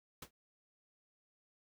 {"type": "noise with exponential decay", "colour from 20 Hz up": "pink", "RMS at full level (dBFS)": -42, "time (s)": [0.22, 0.31], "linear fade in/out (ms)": 5, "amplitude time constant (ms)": 18, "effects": []}